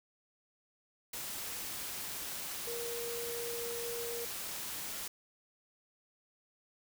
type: tone in noise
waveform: sine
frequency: 471 Hz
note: A#4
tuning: 18 cents sharp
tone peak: -39 dBFS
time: 2.67-4.25 s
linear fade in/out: 5 ms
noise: white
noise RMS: -41 dBFS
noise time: 1.13-5.08 s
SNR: -1 dB
effects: none